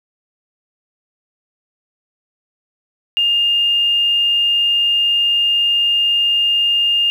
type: tone with quantisation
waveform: sine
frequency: 2818 Hz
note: F7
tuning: 15 cents sharp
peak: -12 dBFS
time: 3.17-7.1 s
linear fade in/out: 0 ms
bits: 7
effects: none